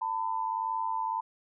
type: tone pair together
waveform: sine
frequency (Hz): 898.3 / 1000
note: A5 / B5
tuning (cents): +36 / +21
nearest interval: major second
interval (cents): 185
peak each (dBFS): -31 / -32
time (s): 0.01-1.21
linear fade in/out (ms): 10
effects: none